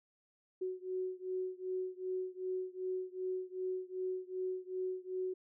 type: beating tone pair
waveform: sine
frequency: 369.8 / 372.4 Hz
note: F#4 / F#4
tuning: -1 / +11 cents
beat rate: 2.6 Hz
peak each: -39 / -40 dBFS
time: 0.61-5.34 s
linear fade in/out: 10 ms
effects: none